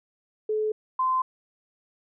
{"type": "tone pair in turn", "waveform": "sine", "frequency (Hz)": [430, 1034], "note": ["A4", "C6"], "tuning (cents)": [-40, -21], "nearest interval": "octave + minor third", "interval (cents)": 1519, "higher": "second", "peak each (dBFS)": [-23, -21], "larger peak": "second", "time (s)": [[0.49, 0.72], [0.99, 1.22]], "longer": "neither", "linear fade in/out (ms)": 5, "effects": []}